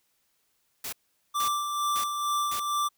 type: noise bursts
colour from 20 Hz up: white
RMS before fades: -35 dBFS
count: 4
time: 0.84-2.598 s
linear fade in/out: 5 ms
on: 87 ms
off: 470 ms
type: tone with tremolo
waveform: square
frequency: 1174.7 Hz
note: D6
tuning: in tune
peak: -25 dBFS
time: 1.34-2.89 s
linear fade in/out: 20 ms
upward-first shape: sine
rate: 2.2 Hz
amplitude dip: 45%
effects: white hiss -72 dBFS RMS until 2.97 s